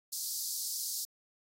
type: high-pass noise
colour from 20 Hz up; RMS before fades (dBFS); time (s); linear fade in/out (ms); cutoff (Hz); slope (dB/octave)
pink; -37; 0.12-1.05; 10; 4400; 48
effects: AAC 48 kbps